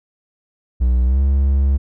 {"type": "tone with pitch glide", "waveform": "triangle", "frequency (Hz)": [61.74, 68.5], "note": ["B1", "C#2"], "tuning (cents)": [0, -20], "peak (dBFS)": -10, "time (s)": [0.8, 1.78], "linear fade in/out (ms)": 20, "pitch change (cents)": 180, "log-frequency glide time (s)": [1.04, 1.21], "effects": []}